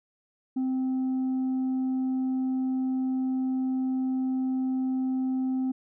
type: tone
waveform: sine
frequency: 260 Hz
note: C4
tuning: 11 cents flat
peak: -22 dBFS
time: 0.56-5.72 s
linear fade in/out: 10 ms
effects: tanh soft clip ceiling -24 dBFS